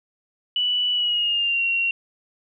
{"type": "tone with pitch glide", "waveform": "sine", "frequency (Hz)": [2960, 2746], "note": ["F#7", "F7"], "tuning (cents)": [0, -30], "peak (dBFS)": -19, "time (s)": [0.56, 1.91], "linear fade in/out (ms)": 2, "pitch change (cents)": -130, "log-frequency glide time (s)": [0.92, 1.63], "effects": []}